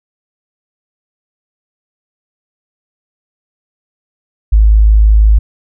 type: tone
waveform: sine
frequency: 53.1 Hz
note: G#1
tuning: 39 cents sharp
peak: -3 dBFS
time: 4.52-5.39 s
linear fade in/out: 10 ms
effects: none